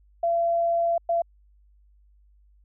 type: tone bursts at uneven times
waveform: sine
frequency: 679 Hz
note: F5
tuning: 49 cents flat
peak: -20 dBFS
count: 2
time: 0.23-0.98 / 1.09-1.22 s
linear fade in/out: 5 ms
effects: added 50 Hz sine -55 dBFS peak until 2.64 s